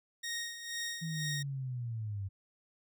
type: tone with tremolo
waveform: 15% pulse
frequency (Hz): 1864.7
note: A#6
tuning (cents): 0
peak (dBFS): -29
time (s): 0.23-1.43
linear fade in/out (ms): 10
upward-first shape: sine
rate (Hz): 2.1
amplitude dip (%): 65
type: linear sweep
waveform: sine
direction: down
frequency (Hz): 164.81 to 94.9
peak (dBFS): -35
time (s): 1.01-2.29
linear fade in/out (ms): 20
effects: none